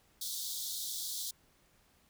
pink high-pass noise, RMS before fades -39 dBFS, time 0.21-1.31 s, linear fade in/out 5 ms, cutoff 3400 Hz, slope 96 dB/octave, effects pink hiss -68 dBFS RMS until 2.09 s

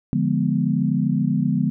sine chord, D diminished seventh, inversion none, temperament equal, 146.83 / 174.61 / 207.7 / 246.9 Hz, D3 / F3 / Ab3 / Cb4, 0 / 0 / 0 / 0 cents, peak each -23 dBFS, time 0.13-1.7 s, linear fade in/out 0 ms, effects none

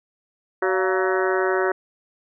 harmonic tone with a mistuned harmonic, 188.1 Hz, F#3, 29 cents sharp, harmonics 2 / 3 / 4 / 5 / 6 / 7 / 8 / 9 / 10, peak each -21 / -27 / -29 / -30 / -32 / -31 / -28 / -33 / -32 dBFS, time 0.62-1.72 s, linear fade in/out 5 ms, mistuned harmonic 4, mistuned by -110 cents, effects none

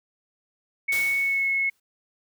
sine tone with pitch glide, 2217 to 2185 Hz, C#7 to C#7, 0 to -26 cents, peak -21 dBFS, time 0.88-1.7 s, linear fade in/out 10 ms, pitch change -26 cents, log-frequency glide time 1.19-1.47 s
white noise with exponential decay, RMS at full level -31 dBFS, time 0.92-1.8 s, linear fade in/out 5 ms, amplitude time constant 190 ms
effects none

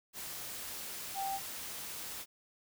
sine tone in noise, 782 Hz, G5, 4 cents flat, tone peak -34 dBFS, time 1.14-1.4 s, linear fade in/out 50 ms, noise white, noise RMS -43 dBFS, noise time 0.13-2.26 s, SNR +6 dB, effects none

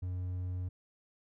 triangle tone, 90.8 Hz, F#2, 32 cents flat, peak -32 dBFS, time 0.02-0.69 s, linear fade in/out 10 ms, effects none

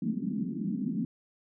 white band-pass noise, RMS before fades -32 dBFS, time 0.02-1.05 s, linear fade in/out 2 ms, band 170 to 270 Hz, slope 48 dB/octave, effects none

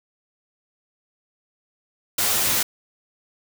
white noise with comb filter, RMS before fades -21 dBFS, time 2.18-2.63 s, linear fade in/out 5 ms, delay 9.8 ms, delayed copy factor +0.6, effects none

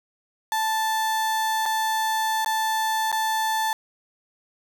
35% pulse tone with dropouts, 880 Hz, A5, in tune, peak -20 dBFS, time 0.52-3.73 s, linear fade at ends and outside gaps 1 ms, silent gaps 1.656-1.66 / 2.447-2.46 / 3.117-3.126 s, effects none

